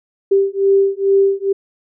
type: beating tone pair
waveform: sine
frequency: 391.7 / 394 Hz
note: G4 / G4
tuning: -1 / +9 cents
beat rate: 2.3 Hz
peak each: -14 dBFS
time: 0.31-1.53 s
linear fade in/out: 10 ms
effects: none

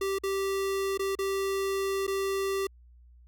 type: tone with dropouts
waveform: square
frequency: 390 Hz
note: G4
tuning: 9 cents flat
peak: -28 dBFS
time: 0.01-2.67 s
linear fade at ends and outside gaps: 5 ms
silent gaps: 0.186-0.235 / 0.976-0.993 / 1.153-1.188 / 2.068-2.077 s
effects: added 60 Hz sine -52 dBFS peak until 3.27 s

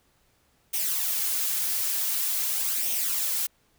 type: noise with flanger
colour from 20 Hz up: blue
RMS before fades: -27 dBFS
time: 0.73-3.47 s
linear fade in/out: 10 ms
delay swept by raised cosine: 0.33 to 5.23 ms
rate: 0.46 Hz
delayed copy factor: +0.55
effects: pink hiss -66 dBFS RMS until 3.78 s

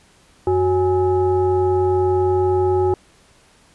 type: tone with frequency modulation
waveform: sine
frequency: 370 Hz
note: F#4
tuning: in tune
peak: -14 dBFS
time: 0.47-2.94 s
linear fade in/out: 2 ms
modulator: 461 Hz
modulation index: 0.77
effects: pink hiss -53 dBFS RMS until 3.74 s + resampled to 24000 Hz

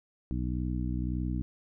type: harmonic tone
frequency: 61.74 Hz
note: B1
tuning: in tune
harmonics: 1 / 2 / 3 / 4 / 5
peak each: -32 / -35 / -37 / -38 / -39 dBFS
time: 0.31-1.42 s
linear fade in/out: 0 ms
effects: none

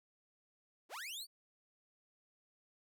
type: linear sweep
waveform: sawtooth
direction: up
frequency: 241.4 to 4699 Hz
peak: -40 dBFS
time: 0.89-1.27 s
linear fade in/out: 50 ms
effects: none

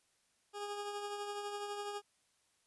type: tone with tremolo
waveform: 20% pulse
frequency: 410 Hz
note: G#4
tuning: 22 cents flat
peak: -33 dBFS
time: 0.53-2.02 s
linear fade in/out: 50 ms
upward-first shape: triangle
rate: 12 Hz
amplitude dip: 45%
effects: white hiss -75 dBFS RMS until 2.66 s + resampled to 24000 Hz

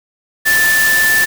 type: tone in noise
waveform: sine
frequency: 1760 Hz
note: A6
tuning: in tune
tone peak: -10 dBFS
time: 0.45-1.26 s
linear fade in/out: 20 ms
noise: white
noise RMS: -18 dBFS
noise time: 0.45-1.26 s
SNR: +5 dB
effects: none

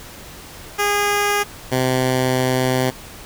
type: tone pair in turn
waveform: 10% pulse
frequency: 409.6 / 128.66 Hz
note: G#4 / C3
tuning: -24 / -29 cents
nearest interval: octave + minor sixth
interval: 2005 cents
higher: first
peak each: -8 dBFS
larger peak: neither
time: 0.78-1.44 / 1.71-2.91 s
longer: second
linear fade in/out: 20 ms
effects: pink hiss -38 dBFS RMS until 3.25 s

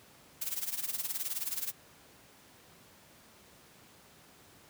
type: noise with tremolo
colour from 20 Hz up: blue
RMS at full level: -33 dBFS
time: 0.41-1.72 s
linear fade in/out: 10 ms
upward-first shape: sine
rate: 19 Hz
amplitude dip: 80%
effects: pink hiss -58 dBFS RMS until 4.69 s + high-pass 100 Hz 12 dB/octave

